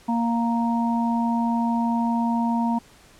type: harmonic tone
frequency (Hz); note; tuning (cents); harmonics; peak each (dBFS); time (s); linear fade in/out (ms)
233.1; A#3; 0; 1 / 3 / 4; -21 / -31 / -26; 0.08-2.79; 10
effects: pink hiss -52 dBFS RMS until 3.19 s + low-pass 11000 Hz 12 dB/octave